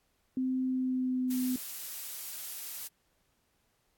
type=tone with pitch glide; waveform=sine; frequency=258.5 to 253.8 Hz; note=C4 to B3; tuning=-21 to +47 cents; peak=-28 dBFS; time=0.37-1.56 s; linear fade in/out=2 ms; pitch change=-32 cents; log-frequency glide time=0.64-1.33 s
type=noise; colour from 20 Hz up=blue; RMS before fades=-40 dBFS; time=1.3-2.88 s; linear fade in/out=10 ms
effects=pink hiss -74 dBFS RMS until 3.97 s + AAC 64 kbps